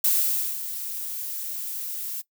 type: noise with ADSR envelope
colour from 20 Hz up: violet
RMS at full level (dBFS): -20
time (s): 0.04-2.22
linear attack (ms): 4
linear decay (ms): 530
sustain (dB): -12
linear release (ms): 17
effects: noise-tail reverb RT60 0.1 s tail -19 dB re dry

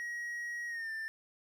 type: tone with pitch glide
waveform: triangle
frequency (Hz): 1900 to 1783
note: A#6 to A6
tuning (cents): +33 to +22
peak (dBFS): -35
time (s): 0-1.08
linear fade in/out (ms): 0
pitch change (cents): -111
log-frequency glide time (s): 0.67-0.9
effects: none

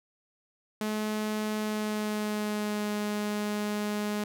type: tone with pitch glide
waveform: sawtooth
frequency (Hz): 213.9 to 208.7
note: A3 to G#3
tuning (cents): -49 to +9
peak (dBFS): -25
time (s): 0.81-4.24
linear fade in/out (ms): 2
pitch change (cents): -42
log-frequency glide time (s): 1.6-2.92
effects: none

